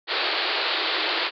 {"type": "band-pass noise", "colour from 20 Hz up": "white", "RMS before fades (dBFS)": -25, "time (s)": [0.07, 1.31], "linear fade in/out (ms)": 50, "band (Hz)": [310, 4600], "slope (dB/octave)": 96, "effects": []}